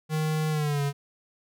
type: tone with pitch glide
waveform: square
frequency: 155.56 to 141.83 Hz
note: D#3 to C#3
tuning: 0 to +40 cents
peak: -25 dBFS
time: 0.09-0.93 s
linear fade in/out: 50 ms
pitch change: -160 cents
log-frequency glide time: 0.5-0.82 s
effects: none